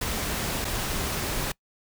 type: noise with dropouts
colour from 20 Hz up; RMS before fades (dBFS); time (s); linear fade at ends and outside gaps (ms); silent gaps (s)
pink; -29; 0.01-1.52; 5; 0.646-0.65
effects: noise-tail reverb RT60 0.1 s tail -24 dB re dry